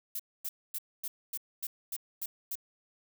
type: noise bursts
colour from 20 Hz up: violet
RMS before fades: -36 dBFS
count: 9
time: 0.15-2.555 s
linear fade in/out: 5 ms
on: 45 ms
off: 250 ms
effects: none